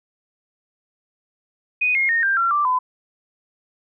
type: tone with pitch steps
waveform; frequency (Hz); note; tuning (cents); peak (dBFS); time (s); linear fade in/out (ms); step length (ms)
sine; 2489 / 2142 / 1843.2 / 1586.2 / 1365 / 1174.7 / 1010.8; D#7 / C7 / A#6 / G6 / F6 / D6 / B5; 0 / +40 / -20 / +20 / -40 / 0 / +40; -16; 1.81-2.79; 10; 140
effects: none